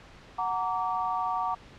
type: chord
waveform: sine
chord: Gb augmented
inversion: none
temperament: just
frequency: 740 / 925 / 1156.2 Hz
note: Gb5 / Bb5 / D6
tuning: 0 / -14 / -27 cents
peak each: -31 dBFS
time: 0.38-1.55 s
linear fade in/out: 10 ms
effects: pink hiss -51 dBFS RMS until 1.78 s + low-pass 4000 Hz 12 dB/octave